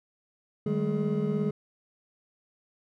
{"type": "tone cluster", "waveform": "triangle", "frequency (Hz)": [154, 196.4, 213.6, 420.6], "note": ["D#3", "G3", "G#3", "G#4"], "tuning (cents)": [-17, 4, 49, 22], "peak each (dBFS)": -29, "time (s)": [0.66, 1.51], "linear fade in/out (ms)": 5, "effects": []}